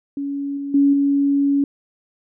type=tone with level steps; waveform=sine; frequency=280.9 Hz; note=C#4; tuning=23 cents sharp; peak=-22 / -24 / -11 / -14 dBFS; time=0.17-1.64 s; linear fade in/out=2 ms; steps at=0.57 / 0.74 / 0.93 s; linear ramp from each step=5 ms; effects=none